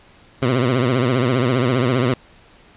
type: tone with vibrato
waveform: 15% pulse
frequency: 125.7 Hz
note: B2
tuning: 31 cents sharp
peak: -9 dBFS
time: 0.42-2.14 s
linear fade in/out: 5 ms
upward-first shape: triangle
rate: 15 Hz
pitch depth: 150 cents each way
effects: pink hiss -49 dBFS RMS until 2.76 s + resampled to 8000 Hz

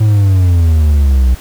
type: exponential sweep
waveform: triangle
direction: down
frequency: 110 to 61 Hz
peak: -4 dBFS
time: 0-1.35 s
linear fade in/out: 10 ms
effects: pink hiss -35 dBFS RMS until 1.4 s

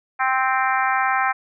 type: harmonic tone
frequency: 261.6 Hz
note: C4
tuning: in tune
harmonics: 3 / 4 / 5 / 6 / 7 / 8 / 9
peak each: -22 / -24 / -24 / -25 / -27 / -31 / -31 dBFS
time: 0.19-1.33 s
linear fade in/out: 20 ms
effects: none

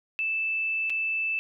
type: tone with dropouts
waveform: sine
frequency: 2637 Hz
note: E7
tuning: in tune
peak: -25 dBFS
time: 0.19-1.39 s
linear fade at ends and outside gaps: 0 ms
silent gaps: 0.897-0.902 s
effects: none

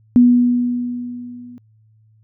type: tone with level ramp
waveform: sine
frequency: 244.1 Hz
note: B3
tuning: 20 cents flat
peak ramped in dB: -5 to -35 dBFS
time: 0.16-1.58 s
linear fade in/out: 0 ms
effects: added 109 Hz sine -50 dBFS peak until 2.23 s

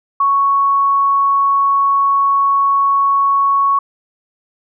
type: tone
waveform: sine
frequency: 1110 Hz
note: C#6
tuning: 2 cents sharp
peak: -10 dBFS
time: 0.2-3.79 s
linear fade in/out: 5 ms
effects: none

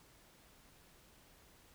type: silence
effects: pink hiss -64 dBFS RMS until 1.74 s

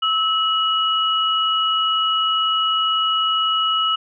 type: tone pair together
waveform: sine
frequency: 1300 / 2918 Hz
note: E6 / F#7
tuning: -24 / -25 cents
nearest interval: octave + major second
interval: 1399 cents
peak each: -19 dBFS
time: 0.02-3.96 s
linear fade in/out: 10 ms
effects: none

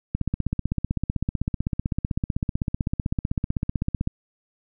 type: click train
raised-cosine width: 5 ms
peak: -11 dBFS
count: 63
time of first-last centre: 0.15-4.074 s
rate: 15.8 Hz
effects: none

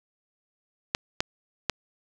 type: clicks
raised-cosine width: 0.2 ms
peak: -6 dBFS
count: 3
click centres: 0.949 / 1.205 / 1.697 s
effects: none

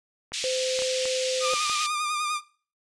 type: clicks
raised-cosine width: 0.5 ms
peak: -23 dBFS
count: 6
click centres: 0.32 / 0.79 / 0.821 / 1.055 / 1.534 / 1.697 s
type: band-pass noise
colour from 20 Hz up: pink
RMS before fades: -31 dBFS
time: 0.33-1.87 s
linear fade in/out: 10 ms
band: 2600 to 7400 Hz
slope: 24 dB/octave
type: tone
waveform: sine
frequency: 515 Hz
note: C5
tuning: 28 cents flat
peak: -26 dBFS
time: 0.44-1.54 s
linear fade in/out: 0 ms
type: tone with vibrato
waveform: sawtooth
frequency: 1211 Hz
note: D#6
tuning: 47 cents flat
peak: -22 dBFS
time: 1.4-2.41 s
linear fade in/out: 50 ms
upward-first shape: sine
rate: 10 Hz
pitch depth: 41 cents each way
effects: noise-tail reverb RT60 0.4 s tail -20 dB re dry + resampled to 24000 Hz

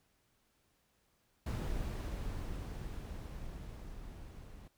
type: noise with level ramp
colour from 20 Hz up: brown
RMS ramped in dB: -36 to -51 dBFS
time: 1.46-4.68 s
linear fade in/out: 5 ms
effects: pink hiss -75 dBFS RMS until 4.77 s

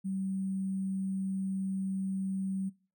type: tone with sample-and-hold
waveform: sine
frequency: 191.5 Hz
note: G3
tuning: 40 cents flat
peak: -31 dBFS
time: 0.04-2.7 s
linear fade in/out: 20 ms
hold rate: 8820 Hz
effects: noise-tail reverb RT60 0.4 s tail -22 dB re dry

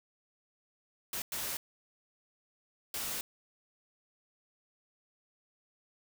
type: noise bursts at uneven times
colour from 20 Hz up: white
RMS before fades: -37 dBFS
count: 3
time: 1.13-1.22 / 1.32-1.57 / 2.94-3.21 s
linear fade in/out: 2 ms
effects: none

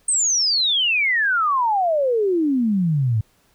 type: exponential sweep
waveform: sine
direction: down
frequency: 8640 to 103.83 Hz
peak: -16 dBFS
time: 0.08-3.21 s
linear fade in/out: 5 ms
effects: pink hiss -60 dBFS RMS until 3.54 s

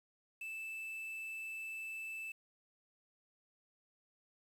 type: tone with quantisation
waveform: triangle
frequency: 2637 Hz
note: E7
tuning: in tune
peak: -40 dBFS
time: 0.41-2.32 s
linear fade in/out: 5 ms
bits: 10
effects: none

